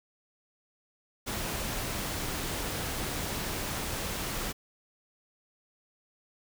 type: noise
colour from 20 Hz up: pink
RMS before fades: -34 dBFS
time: 1.26-4.53 s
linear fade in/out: 20 ms
effects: none